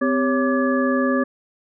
sine tone cluster, 256.1 / 396.7 / 556 / 1172 / 1696 Hz, C4 / G4 / C#5 / D6 / G#6, -37 / +21 / +5 / -4 / +36 cents, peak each -19 / -27 / -23 / -26 / -27 dBFS, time 0.01-1.24 s, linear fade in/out 10 ms, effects none

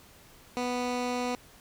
15% pulse tone with low-pass filter, 246.9 Hz, B3, in tune, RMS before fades -31 dBFS, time 0.57-1.35 s, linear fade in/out 0 ms, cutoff 7100 Hz, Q 0.83, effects pink hiss -55 dBFS RMS until 1.6 s

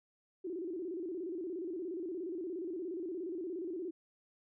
sine tone with vibrato, 349.2 Hz, F4, in tune, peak -37 dBFS, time 0.44-3.91 s, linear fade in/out 10 ms, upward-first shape square, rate 17 Hz, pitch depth 120 cents each way, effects none

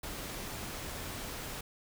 pink noise, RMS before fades -41 dBFS, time 0.03-1.61 s, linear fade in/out 5 ms, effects none

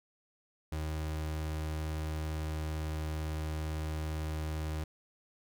35% pulse tone, 77.78 Hz, D#2, in tune, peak -32 dBFS, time 0.72-4.84 s, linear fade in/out 5 ms, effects none

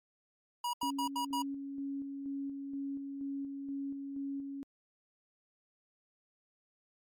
square tone bursts, 965 Hz, B5, 40 cents flat, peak -33 dBFS, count 5, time 0.64-1.422 s, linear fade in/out 5 ms, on 94 ms, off 78 ms
sine tone with tremolo, 277.2 Hz, C#4, in tune, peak -35 dBFS, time 0.83-4.63 s, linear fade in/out 0 ms, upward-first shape square, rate 2.1 Hz, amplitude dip 35%
effects MP3 64 kbps

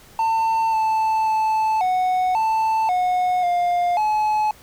triangle tone with pitch steps, 897 / 880 / 875 / 738 / 884 / 728 / 705 / 854 Hz, A5 / A5 / A5 / F#5 / A5 / F#5 / F5 / G#5, +33 / 0 / -10 / -5 / +8 / -28 / +16 / +48 cents, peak -15 dBFS, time 0.19-4.51 s, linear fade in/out 2 ms, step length 540 ms, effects pink hiss -48 dBFS RMS until 4.62 s

